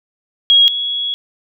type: tone pair in turn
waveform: sine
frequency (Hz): 3296 / 3346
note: G#7 / G#7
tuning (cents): -14 / +12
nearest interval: unison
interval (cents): 26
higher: second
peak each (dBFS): -6 / -17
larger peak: first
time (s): 0.5-0.68 / 0.68-1.14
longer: second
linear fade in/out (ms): 0
effects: none